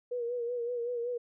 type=tone with vibrato; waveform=sine; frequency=480 Hz; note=B4; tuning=49 cents flat; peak=-31 dBFS; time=0.11-1.18 s; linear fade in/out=10 ms; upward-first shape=sine; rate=5.3 Hz; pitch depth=50 cents each way; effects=none

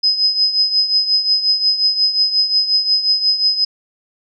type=tone with tremolo; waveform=sine; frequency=5050 Hz; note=D#8; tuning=25 cents sharp; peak=-9 dBFS; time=0.03-3.65 s; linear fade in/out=10 ms; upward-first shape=triangle; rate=5.6 Hz; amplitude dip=75%; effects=none

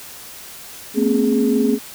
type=tone cluster; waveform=sine; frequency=223 / 245.7 / 269.4 / 417.2 Hz; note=A3 / B3 / C#4 / G#4; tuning=+23 / -9 / -49 / +8 cents; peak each=-19 dBFS; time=0.94-1.79 s; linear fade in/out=50 ms; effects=tanh soft clip ceiling -4 dBFS + white hiss -37 dBFS RMS until 1.94 s

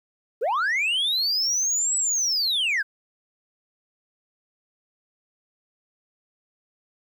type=linear two-way sweep; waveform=sine; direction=up then down; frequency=396.2 to 7902 to 1499 Hz; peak=-18 dBFS; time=0.41-2.83 s; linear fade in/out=20 ms; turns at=1.97 s; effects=tanh soft clip ceiling -20 dBFS + 10-bit

